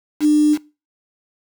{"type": "tone with quantisation", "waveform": "sine", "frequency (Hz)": 300, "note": "D4", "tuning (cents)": 37, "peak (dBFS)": -10, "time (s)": [0.2, 0.58], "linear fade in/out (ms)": 50, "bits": 5, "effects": ["noise-tail reverb RT60 0.3 s tail -22 dB re dry"]}